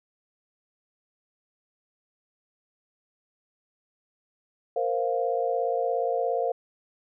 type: chord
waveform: sine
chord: Bb suspended second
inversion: none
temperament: equal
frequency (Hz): 466.2 / 523.3 / 698.5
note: Bb4 / C5 / F5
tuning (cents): 0 / 0 / 0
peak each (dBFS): -28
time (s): 4.76-6.52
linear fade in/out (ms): 5
effects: none